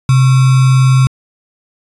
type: tone with sample-and-hold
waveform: sine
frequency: 130.81 Hz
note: C3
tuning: in tune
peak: -5 dBFS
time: 0.09-1.07 s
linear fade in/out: 2 ms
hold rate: 1225 Hz
effects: resampled to 24000 Hz